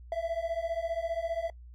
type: beating tone pair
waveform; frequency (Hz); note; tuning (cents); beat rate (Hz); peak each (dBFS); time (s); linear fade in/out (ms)
triangle; 658 / 673; E5 / E5; -3 / +36; 15; -31; 0.12-1.5; 2
effects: noise-tail reverb RT60 0.1 s tail -21 dB re dry + added 60 Hz sine -46 dBFS peak until 1.74 s